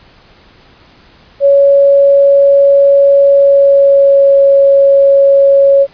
sine tone with pitch glide, 559 to 553.9 Hz, C#5 to C#5, +14 to -1 cents, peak -3 dBFS, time 1.4-5.87 s, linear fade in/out 50 ms, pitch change -15 cents, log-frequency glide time 3.31-4.38 s, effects pink hiss -43 dBFS RMS until 5.93 s + resampled to 11025 Hz

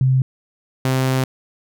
sine / sawtooth tone pair in turn, 130.81 / 130.81 Hz, C3 / C3, 0 / 0 cents, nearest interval unison, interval 0 cents, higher neither, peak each -12 dBFS, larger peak neither, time 0.01-0.22 / 0.85-1.24 s, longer second, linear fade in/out 2 ms, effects none

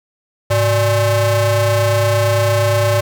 45% pulse ring-modulated tone, 238.9 Hz, A#3, 43 cents sharp, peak -9 dBFS, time 0.5-3.01 s, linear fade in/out 10 ms, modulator 344 Hz, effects none

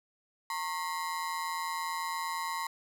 35% pulse ring-modulated tone, 1003 Hz, B5, 26 cents sharp, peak -28 dBFS, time 0.5-2.67 s, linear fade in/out 2 ms, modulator 84.4 Hz, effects none

